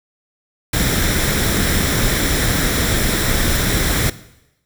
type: noise with comb filter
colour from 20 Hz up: pink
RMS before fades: -17 dBFS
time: 0.73-4.1 s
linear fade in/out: 5 ms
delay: 0.54 ms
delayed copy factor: +0.5
effects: noise-tail reverb RT60 0.9 s tail -17 dB re dry